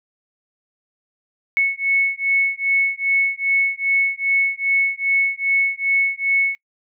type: beating tone pair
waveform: sine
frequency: 2203 / 2205.5 Hz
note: C#7 / C#7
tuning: -11 / -9 cents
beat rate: 2.5 Hz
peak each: -19 dBFS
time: 1.57-6.55 s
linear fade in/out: 0 ms
effects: noise-tail reverb RT60 0.1 s tail -25 dB re dry